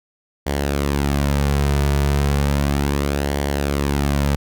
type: tone with flanger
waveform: sawtooth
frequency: 70.9 Hz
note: C#2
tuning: 40 cents sharp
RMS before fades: -19 dBFS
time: 0.46-4.36 s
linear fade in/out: 10 ms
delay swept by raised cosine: 0.77 to 3.77 ms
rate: 0.34 Hz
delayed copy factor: -0.5
effects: none